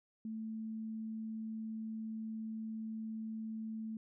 sine tone, 220.7 Hz, A3, 5 cents sharp, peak -39 dBFS, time 0.25-3.97 s, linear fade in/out 2 ms, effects none

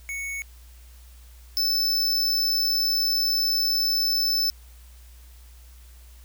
square tone pair in turn, 2217 / 5273 Hz, C#7 / E8, 0 / 0 cents, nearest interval octave + minor third, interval 1500 cents, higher second, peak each -30 / -21 dBFS, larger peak second, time 0.09-0.42 / 1.57-4.5 s, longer second, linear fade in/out 0 ms, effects added 60 Hz sine -45 dBFS peak until 6.24 s + white hiss -56 dBFS RMS until 6.24 s

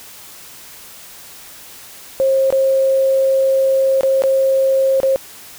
sine tone with dropouts, 535 Hz, C5, 38 cents sharp, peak -11 dBFS, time 2.2-5.16 s, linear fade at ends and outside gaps 0 ms, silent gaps 2.504-2.525 / 4.009-4.033 / 4.221-4.237 / 5.002-5.032 s, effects white hiss -38 dBFS RMS until 5.58 s

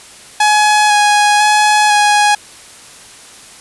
sawtooth tone with vibrato, 837 Hz, G#5, 13 cents sharp, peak -4 dBFS, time 0.4-2.35 s, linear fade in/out 5 ms, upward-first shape square, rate 1 Hz, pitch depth 13 cents each way, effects white hiss -37 dBFS RMS until 3.6 s + resampled to 24000 Hz

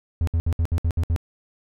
triangle tone bursts, 83 Hz, E2, 12 cents sharp, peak -16 dBFS, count 8, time 0.21-1.162 s, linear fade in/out 0 ms, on 63 ms, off 64 ms, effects none

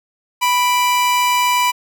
45% pulse tone pair together, 987.6 / 2349 Hz, B5 / D7, 0 / 0 cents, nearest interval octave + minor third, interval 1500 cents, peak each -14 / -20 dBFS, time 0.41-1.72 s, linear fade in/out 20 ms, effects none

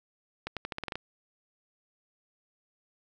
accelerating click train, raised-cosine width 0.3 ms, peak -18 dBFS, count 9, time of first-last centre 0.47-0.956 s, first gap 97 ms, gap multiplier 0.86, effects none

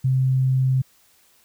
sine tone, 130.81 Hz, C3, in tune, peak -16 dBFS, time 0.04-0.82 s, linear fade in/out 10 ms, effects white hiss -58 dBFS RMS until 1.44 s

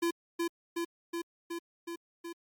square tone with echo, 339.3 Hz, F4, 50 cents flat, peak -28 dBFS, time 0.02-0.11 s, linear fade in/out 10 ms, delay 370 ms, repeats 6, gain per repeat -2 dB, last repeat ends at 2.33 s, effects Opus 48 kbps

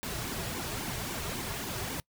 pink noise with flanger, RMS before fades -36 dBFS, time 0.03-2 s, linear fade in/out 0 ms, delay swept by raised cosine 1.5 to 4 ms, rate 3.7 Hz, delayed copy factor -0.7, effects noise-tail reverb RT60 0.1 s tail -24 dB re dry

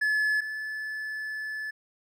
triangle tone pair in turn, 1718 / 1731.9 Hz, A6 / A6, -42 / -28 cents, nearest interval unison, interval 14 cents, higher second, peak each -21 / -30 dBFS, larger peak first, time 0.01-0.41 / 0.41-1.71 s, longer second, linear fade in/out 10 ms, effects none

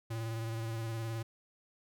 square tone with vibrato, 113.4 Hz, A#2, 47 cents flat, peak -36 dBFS, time 0.1-1.23 s, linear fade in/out 10 ms, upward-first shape square, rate 19 Hz, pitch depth 24 cents each way, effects none

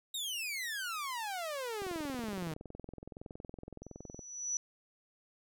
sawtooth exponential sweep, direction down, 3823 to 151 Hz, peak -33 dBFS, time 0.14-2.54 s, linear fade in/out 5 ms
click train, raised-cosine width 2 ms, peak -32 dBFS, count 52, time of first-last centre 1.82-4.192 s, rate 21.5 Hz
sine tone with exponential growth, 5920 Hz, F#8, in tune, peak -30 dBFS, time 3.83-4.57 s, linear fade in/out 1 ms, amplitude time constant 160 ms
effects none

